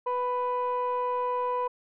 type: tone pair together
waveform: sine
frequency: 495 / 992 Hz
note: B4 / B5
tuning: +4 / +7 cents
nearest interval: octave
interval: 1203 cents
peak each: -28 / -26 dBFS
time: 0.06-1.68 s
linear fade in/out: 10 ms
effects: tanh soft clip ceiling -22 dBFS